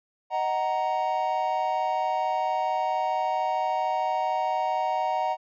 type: chord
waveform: triangle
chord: D# minor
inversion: none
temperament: just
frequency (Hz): 622.3 / 746.7 / 933.4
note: D#5 / F#5 / A#5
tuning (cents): 0 / +16 / +2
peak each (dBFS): -29 / -25 / -26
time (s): 0.3-5.37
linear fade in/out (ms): 50
effects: resampled to 16000 Hz